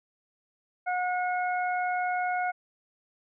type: harmonic tone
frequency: 725 Hz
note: F#5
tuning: 35 cents flat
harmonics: 1 / 2 / 3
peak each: -27 / -33 / -37 dBFS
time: 0.86-2.52 s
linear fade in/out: 20 ms
effects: none